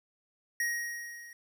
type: tone with level ramp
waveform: square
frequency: 1885 Hz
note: A#6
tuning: 19 cents sharp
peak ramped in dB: -28 to -48 dBFS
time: 0.6-1.33 s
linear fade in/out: 2 ms
effects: 11-bit